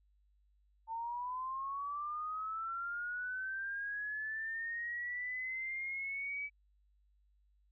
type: linear sweep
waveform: sine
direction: up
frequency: 893 to 2296 Hz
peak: -37 dBFS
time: 0.87-6.5 s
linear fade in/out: 50 ms
effects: added 50 Hz sine -68 dBFS peak until 7.71 s